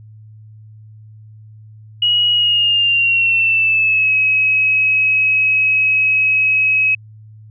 sine tone with pitch glide, 2901 to 2555 Hz, F#7 to D#7, -35 to +45 cents, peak -11 dBFS, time 2.02-6.95 s, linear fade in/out 5 ms, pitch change -220 cents, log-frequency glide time 2.34-4.14 s, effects added 108 Hz sine -37 dBFS peak until 7.5 s

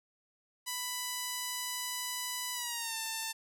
5% pulse tone with pitch glide, 992 to 894 Hz, B5 to A5, +7 to +27 cents, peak -23 dBFS, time 0.66-3.33 s, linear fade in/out 20 ms, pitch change -180 cents, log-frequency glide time 2.53-2.97 s, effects none

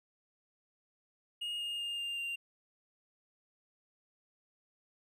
triangle tone with pitch steps, 2859 / 2839 / 2820 / 2800 / 2781 Hz, F7 / F7 / F7 / F7 / F7, +40 / +28 / +16 / +4 / -8 cents, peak -34 dBFS, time 1.41-2.36 s, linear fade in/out 10 ms, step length 190 ms, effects none

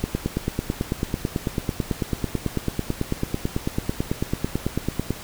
click train, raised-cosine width 3 ms, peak -9 dBFS, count 47, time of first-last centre 0.04-5.106 s, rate 9.08 Hz, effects pink hiss -38 dBFS RMS until 5.23 s

